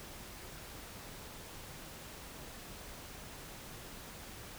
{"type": "silence", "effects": ["pink hiss -49 dBFS RMS until 4.58 s"]}